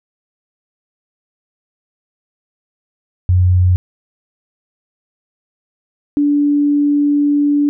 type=tone pair in turn; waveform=sine; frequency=90.7 / 290 Hz; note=F#2 / D4; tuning=-34 / -22 cents; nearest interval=octave + minor sixth; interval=2012 cents; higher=second; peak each=-8 / -10 dBFS; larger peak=first; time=3.29-3.76 / 6.17-7.69 s; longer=second; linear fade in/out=0 ms; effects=none